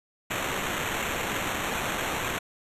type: noise with sample-and-hold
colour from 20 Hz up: violet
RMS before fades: -30 dBFS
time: 0.3-2.39 s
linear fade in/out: 10 ms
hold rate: 4900 Hz
effects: resampled to 32000 Hz